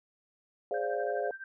sine chord, D half-diminished seventh, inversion second, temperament equal with one note detuned, 415.3 / 523.3 / 581.6 / 698.5 Hz, Ab4 / C5 / D5 / F5, 0 / 0 / -17 / 0 cents, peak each -35 dBFS, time 0.71-1.31 s, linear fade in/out 2 ms
sine tone with tremolo, 1568 Hz, G6, in tune, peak -38 dBFS, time 0.74-1.44 s, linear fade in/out 2 ms, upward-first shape sine, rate 12 Hz, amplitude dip 85%
effects none

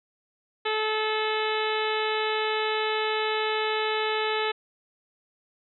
harmonic tone with a mistuned harmonic, 433.3 Hz, A4, 27 cents flat, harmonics 1 / 2 / 3 / 4 / 5 / 6 / 7 / 8 / 9, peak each -28 / -31 / -33 / -34 / -35 / -36 / -36 / -37 / -38 dBFS, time 0.65-4.52 s, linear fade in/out 10 ms, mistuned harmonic 8, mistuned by +18 cents, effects none

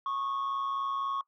sine tone pair together, 1100 / 1223.8 Hz, C#6 / D#6, -14 / -29 cents, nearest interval major second, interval 185 cents, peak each -28 / -38 dBFS, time 0.06-1.21 s, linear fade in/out 2 ms, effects noise-tail reverb RT60 0.1 s tail -20 dB re dry + tanh soft clip ceiling -28 dBFS

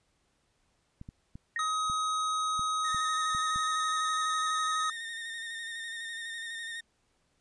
clicks, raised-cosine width 5 ms, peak -31 dBFS, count 8, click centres 1.014 / 1.089 / 1.355 / 1.899 / 2.594 / 2.946 / 3.349 / 3.56 s
sine tone with exponential decay, 1864.7 Hz, A#6, in tune, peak -28 dBFS, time 1.56-1.77 s, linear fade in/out 2 ms, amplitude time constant 44 ms
square tone, 1263 Hz, D#6, 26 cents sharp, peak -29 dBFS, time 1.59-4.9 s, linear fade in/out 2 ms
30% pulse tone with vibrato, 1834 Hz, A#6, 29 cents flat, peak -34 dBFS, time 2.84-6.81 s, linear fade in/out 10 ms, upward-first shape square, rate 12 Hz, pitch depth 24 cents each way
effects pink hiss -73 dBFS RMS until 7.4 s + resampled to 22050 Hz

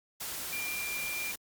sine tone in noise, 2385 Hz, D7, 26 cents sharp, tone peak -35 dBFS, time 0.52-1.32 s, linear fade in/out 10 ms, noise white, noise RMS -38 dBFS, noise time 0.2-1.36 s, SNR 0 dB, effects Opus 48 kbps

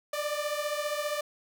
sawtooth beating tone pair, 587.3 / 602.3 Hz, D5 / D5, 0 / +44 cents, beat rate 15 Hz, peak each -28 / -30 dBFS, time 0.13-1.21 s, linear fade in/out 5 ms, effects none

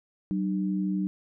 sine tone pair together, 189.97 / 302.2 Hz, F#3 / D4, +46 / +50 cents, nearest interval minor sixth, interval 804 cents, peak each -26 / -31 dBFS, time 0.31-1.07 s, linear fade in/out 0 ms, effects none

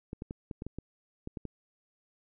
clicks, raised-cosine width 3 ms, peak -25 dBFS, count 10, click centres 0.131 / 0.221 / 0.309 / 0.512 / 0.621 / 0.666 / 0.786 / 1.274 / 1.372 / 1.453 s, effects none

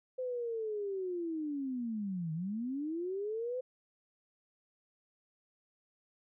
sine linear two-way sweep, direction down then up, 516 to 154.3 to 516 Hz, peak -34 dBFS, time 0.18-3.61 s, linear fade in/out 10 ms, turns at 2.33 s, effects none

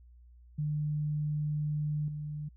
sine tone with level steps, 150 Hz, D3, 37 cents sharp, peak -29 / -35 dBFS, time 0.58-2.49 s, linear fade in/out 10 ms, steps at 2.08 s, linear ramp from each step 2 ms, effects added 60 Hz sine -53 dBFS peak until 2.56 s

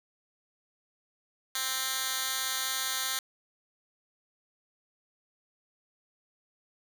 10% pulse tone with high-pass filter, 262.6 Hz, C4, 6 cents sharp, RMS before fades -32 dBFS, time 1.55-3.19 s, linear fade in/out 2 ms, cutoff 2600 Hz, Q 0.63, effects 9-bit

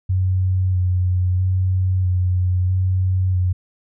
sine tone with vibrato, 92 Hz, F#2, 9 cents flat, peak -15 dBFS, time 0.09-3.53 s, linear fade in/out 10 ms, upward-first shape square, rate 0.77 Hz, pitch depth 19 cents each way, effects none

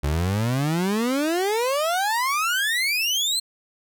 30% pulse exponential sweep, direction up, 69.3 to 4219 Hz, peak -18 dBFS, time 0.03-3.4 s, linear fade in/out 10 ms, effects none

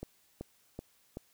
click train, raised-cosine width 2 ms, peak -26 dBFS, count 4, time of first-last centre 0.03-1.171 s, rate 2.63 Hz, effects white hiss -68 dBFS RMS until 1.33 s

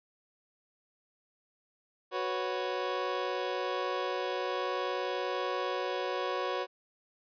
25% pulse chord, F# suspended fourth, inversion none, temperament equal, 370 / 493.9 / 554.4 Hz, F#4 / B4 / C#5, 0 / 0 / 0 cents, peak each -32 dBFS, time 2.11-6.67 s, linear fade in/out 50 ms, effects resampled to 11025 Hz

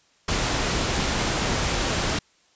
pink noise, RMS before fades -24 dBFS, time 0.28-2.19 s, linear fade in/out 5 ms, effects white hiss -61 dBFS RMS until 2.55 s + resampled to 16000 Hz

